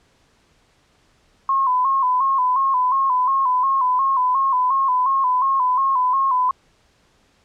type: tone with vibrato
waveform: sine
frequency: 1042 Hz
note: C6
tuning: 7 cents flat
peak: -15 dBFS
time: 1.49-6.51 s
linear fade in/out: 2 ms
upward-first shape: square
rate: 2.8 Hz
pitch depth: 64 cents each way
effects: pink hiss -59 dBFS RMS until 7.44 s + low-pass 7000 Hz 12 dB/octave